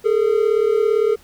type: tone pair together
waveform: triangle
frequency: 415.3 / 453 Hz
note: G#4 / A#4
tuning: 0 / -50 cents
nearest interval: major second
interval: 150 cents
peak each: -15 dBFS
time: 0.04-1.16 s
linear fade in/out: 20 ms
effects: pink hiss -50 dBFS RMS until 1.23 s